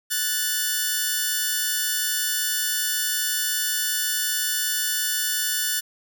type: tone pair together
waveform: 5% pulse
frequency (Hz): 1480.9 / 1760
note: F#6 / A6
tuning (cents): +1 / 0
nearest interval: minor third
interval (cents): 299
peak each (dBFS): -14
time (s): 0.1-5.81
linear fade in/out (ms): 20
effects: none